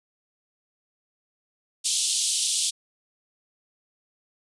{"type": "band-pass noise", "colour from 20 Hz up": "white", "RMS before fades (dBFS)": -25, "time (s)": [1.84, 2.71], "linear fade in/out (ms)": 20, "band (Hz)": [3000, 10000], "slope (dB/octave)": 48, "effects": ["resampled to 24000 Hz"]}